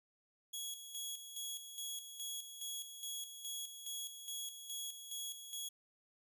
15% pulse tone with tremolo, 3339 Hz, G#7, 9 cents sharp, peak -34 dBFS, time 0.53-5.69 s, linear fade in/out 10 ms, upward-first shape square, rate 2.4 Hz, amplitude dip 60%, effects none

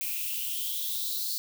violet noise with high-pass filter sweep, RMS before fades -32 dBFS, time 0.01-1.38 s, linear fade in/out 0 ms, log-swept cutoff 2400 to 4400 Hz, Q 7.9, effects none

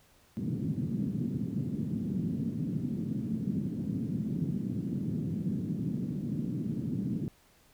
pink band-pass noise, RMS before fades -33 dBFS, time 0.37-7.28 s, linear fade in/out 0 ms, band 140 to 250 Hz, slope 24 dB/octave, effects pink hiss -63 dBFS RMS until 7.73 s

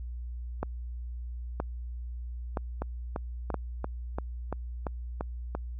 two click trains, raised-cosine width 1 ms, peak -16 / -18 dBFS, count 4 / 9, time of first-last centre 0.63-3.543 / 2.82-5.55 s, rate 1.03 / 2.93 Hz, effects added 60 Hz sine -35 dBFS peak until 5.79 s

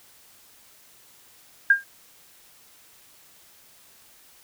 sine tone with exponential decay, 1608 Hz, G6, 44 cents sharp, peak -9 dBFS, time 1.7-1.84 s, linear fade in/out 5 ms, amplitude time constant 30 ms, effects white hiss -54 dBFS RMS until 4.43 s

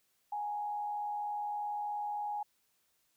sine tone with frequency modulation, 830.6 Hz, G#5, in tune, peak -34 dBFS, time 0.32-2.43 s, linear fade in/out 5 ms, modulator 83.2 Hz, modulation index 0.35, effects white hiss -75 dBFS RMS until 3.16 s

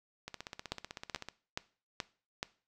two click trains, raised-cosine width 0.2 ms, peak -24 / -17 dBFS, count 17 / 5, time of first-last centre 0.28-1.286 / 0.72-2.429 s, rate 15.9 / 2.34 Hz, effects noise-tail reverb RT60 0.4 s tail -19 dB re dry

